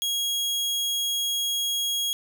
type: tone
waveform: sawtooth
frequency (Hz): 3300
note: G#7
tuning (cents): -12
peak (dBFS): -21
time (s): 0.02-2.13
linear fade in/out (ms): 0
effects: none